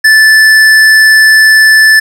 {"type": "tone with hard clipping", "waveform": "triangle", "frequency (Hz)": 1751, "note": "A6", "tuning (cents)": -9, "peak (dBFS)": -3, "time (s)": [0.04, 2], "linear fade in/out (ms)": 10, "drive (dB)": 15, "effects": []}